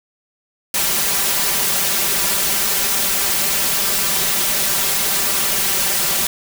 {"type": "noise with comb filter", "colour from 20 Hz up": "white", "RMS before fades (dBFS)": -18, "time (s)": [0.74, 6.27], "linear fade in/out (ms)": 2, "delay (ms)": 5.1, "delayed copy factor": 0.75, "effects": []}